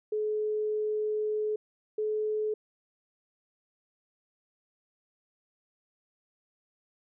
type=tone pair in turn; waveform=sine; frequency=426.7 / 428.5 Hz; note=G#4 / A4; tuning=+47 / -46 cents; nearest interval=unison; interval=7 cents; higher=second; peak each=-27 dBFS; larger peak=neither; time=0.12-1.56 / 1.98-2.54 s; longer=first; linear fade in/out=5 ms; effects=none